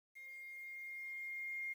sine tone with level ramp, 2125 Hz, C7, 26 cents sharp, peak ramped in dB -50 to -39 dBFS, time 0.15-1.74 s, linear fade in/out 20 ms, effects 11-bit

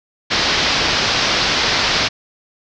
white low-pass noise, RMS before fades -17 dBFS, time 0.3-2.09 s, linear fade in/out 20 ms, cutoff 5400 Hz, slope 48 dB/octave, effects none

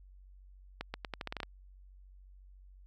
accelerating click train, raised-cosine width 0.3 ms, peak -21 dBFS, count 10, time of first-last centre 0.81-1.432 s, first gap 130 ms, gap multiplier 0.83, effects added 47 Hz sine -53 dBFS peak until 2.86 s

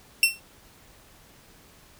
sawtooth tone with exponential decay, 2708 Hz, E7, 46 cents sharp, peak -9 dBFS, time 0.23-0.4 s, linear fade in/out 1 ms, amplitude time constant 35 ms, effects pink hiss -54 dBFS RMS until 1.99 s

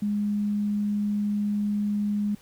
sine tone, 206.6 Hz, G#3, 9 cents flat, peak -23 dBFS, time 0.02-2.35 s, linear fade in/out 5 ms, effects pink hiss -55 dBFS RMS until 2.41 s

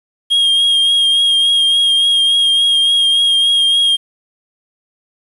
triangle tone with vibrato, 3247 Hz, G#7, 40 cents flat, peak -8 dBFS, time 0.3-3.97 s, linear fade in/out 20 ms, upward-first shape triangle, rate 3.5 Hz, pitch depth 27 cents each way, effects resampled to 32000 Hz + 7-bit

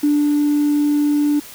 triangle tone with ADSR envelope, 293.7 Hz, D4, in tune, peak -8 dBFS, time 0.03-1.4 s, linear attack 9 ms, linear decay 210 ms, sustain -2 dB, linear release 11 ms, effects tanh soft clip ceiling -10 dBFS + white hiss -38 dBFS RMS until 1.54 s

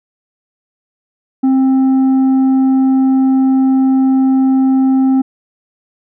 sine tone with tanh clipping, 264.3 Hz, C4, 18 cents sharp, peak -9 dBFS, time 1.43-5.22 s, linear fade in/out 10 ms, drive 5 dB, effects none

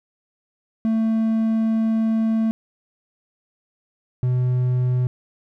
triangle tone pair in turn, 222.8 / 125.59 Hz, A3 / B2, +22 / +29 cents, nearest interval minor seventh, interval 993 cents, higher first, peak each -15 dBFS, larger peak neither, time 0.85-2.51 / 4.23-5.07 s, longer first, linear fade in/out 0 ms, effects none

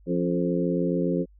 harmonic tone with a mistuned harmonic, 87.31 Hz, F2, in tune, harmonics 2 / 3 / 4 / 5 / 6, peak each -26 / -28 / -29 / -30 / -31 dBFS, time 0.06-1.26 s, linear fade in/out 50 ms, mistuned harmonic 3, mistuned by +53 cents, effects added 50 Hz sine -51 dBFS peak until 1.39 s

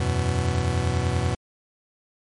40% pulse chord, E suspended second, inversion none, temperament just, 82.41 / 92.71 / 123.61 Hz, E2 / F#2 / B2, 0 / +4 / +2 cents, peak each -25 dBFS, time 0-1.35 s, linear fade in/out 5 ms, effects MP3 48 kbps

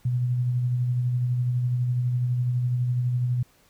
sine tone with tremolo, 123.7 Hz, B2, 3 cents sharp, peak -20 dBFS, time 0.05-3.43 s, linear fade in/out 5 ms, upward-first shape sine, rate 12 Hz, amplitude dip 30%, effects pink hiss -60 dBFS RMS until 3.69 s

